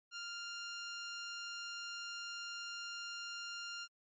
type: tone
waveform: 15% pulse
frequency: 1396.9 Hz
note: F6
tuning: in tune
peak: -36 dBFS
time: 0.11-3.88 s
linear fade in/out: 50 ms
effects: MP3 32 kbps